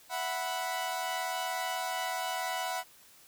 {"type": "chord", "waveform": "sawtooth", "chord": "E suspended second", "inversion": "none", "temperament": "equal", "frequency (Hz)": [659.3, 740, 987.8], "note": ["E5", "F#5", "B5"], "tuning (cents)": [0, 0, 0], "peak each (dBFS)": [-36, -31, -33], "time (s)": [0.09, 2.84], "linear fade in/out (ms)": 50, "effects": ["white hiss -58 dBFS RMS until 3.27 s"]}